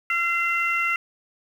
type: tone cluster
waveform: sine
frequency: 1361 / 2065 / 2733 Hz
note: F6 / C7 / F7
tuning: -45 / -23 / -38 cents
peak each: -25 / -23 / -26 dBFS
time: 0.1-0.96 s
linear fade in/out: 2 ms
effects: tanh soft clip ceiling -12 dBFS + 8-bit